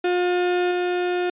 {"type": "tone with level steps", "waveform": "35% pulse", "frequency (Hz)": 357.1, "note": "F4", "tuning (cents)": 39, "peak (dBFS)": [-17, -19], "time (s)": [0.04, 1.3], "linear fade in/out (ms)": 5, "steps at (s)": 0.71, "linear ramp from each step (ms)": 5, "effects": ["resampled to 8000 Hz"]}